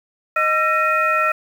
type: harmonic tone with a mistuned harmonic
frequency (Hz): 622.3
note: D#5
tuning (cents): 0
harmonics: 1 / 2 / 3 / 4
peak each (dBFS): -23 / -17 / -23 / -23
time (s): 0.36-1.32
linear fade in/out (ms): 5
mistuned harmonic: 2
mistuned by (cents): +140
effects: 7-bit